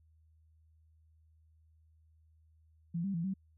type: tone with pitch steps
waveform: sine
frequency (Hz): 169.3 / 196.6 / 167.3 / 191.7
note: E3 / G3 / E3 / G3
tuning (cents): +46 / +5 / +26 / -38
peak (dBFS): -32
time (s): 2.94-3.34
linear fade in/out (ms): 10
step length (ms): 100
effects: added 79 Hz sine -63 dBFS peak until 3.57 s

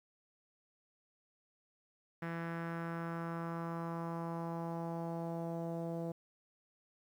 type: tone with low-pass filter sweep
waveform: sawtooth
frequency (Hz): 167.2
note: E3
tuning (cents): +25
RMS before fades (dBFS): -40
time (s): 2.22-6.12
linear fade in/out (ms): 5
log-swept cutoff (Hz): 1800 to 600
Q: 2.5
effects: 11-bit

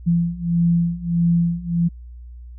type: beating tone pair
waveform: sine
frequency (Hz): 169.5 / 171.1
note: E3 / F3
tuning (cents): +49 / -35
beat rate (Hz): 1.6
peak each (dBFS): -20 / -18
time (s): 0.06-1.89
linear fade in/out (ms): 20
effects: added 60 Hz sine -35 dBFS peak until 2.58 s

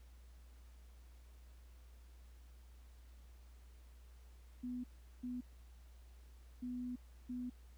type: tone bursts at uneven times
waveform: sine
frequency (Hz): 247.7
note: B3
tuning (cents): +5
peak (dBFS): -40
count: 4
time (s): 4.63-4.84 / 5.23-5.41 / 6.62-6.96 / 7.29-7.5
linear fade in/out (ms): 10
effects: added 60 Hz sine -56 dBFS peak until 7.77 s + pink hiss -71 dBFS RMS until 7.77 s

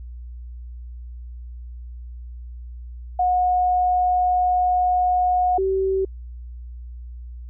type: tone pair in turn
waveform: sine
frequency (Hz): 726 / 383.7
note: F#5 / G4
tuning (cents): -33 / -37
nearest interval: major seventh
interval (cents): 1104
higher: first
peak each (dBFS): -16 / -18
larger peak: first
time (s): 3.19-5.58 / 5.58-6.05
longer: first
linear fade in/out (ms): 5
effects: added 60 Hz sine -33 dBFS peak until 7.49 s

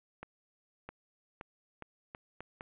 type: accelerating click train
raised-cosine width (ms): 0.5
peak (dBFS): -28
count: 7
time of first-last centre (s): 0.23-2.609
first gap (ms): 660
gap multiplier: 0.79
effects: resampled to 8000 Hz + 10-bit

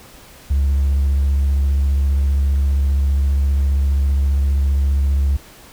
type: tone with vibrato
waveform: triangle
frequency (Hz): 69.3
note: C#2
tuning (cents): 0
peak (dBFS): -10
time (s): 0.5-5.37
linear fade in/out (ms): 10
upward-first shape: sine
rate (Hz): 15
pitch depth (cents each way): 28
effects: tanh soft clip ceiling -9 dBFS + pink hiss -43 dBFS RMS until 5.72 s

